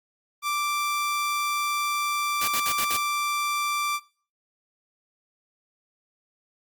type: tone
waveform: sawtooth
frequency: 1174.7 Hz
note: D6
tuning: in tune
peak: -21 dBFS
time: 0.42-4 s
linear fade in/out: 50 ms
type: noise bursts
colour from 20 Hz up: white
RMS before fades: -28 dBFS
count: 5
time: 2.41-2.97 s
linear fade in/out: 5 ms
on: 68 ms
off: 55 ms
effects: noise-tail reverb RT60 0.4 s tail -19 dB re dry + Opus 48 kbps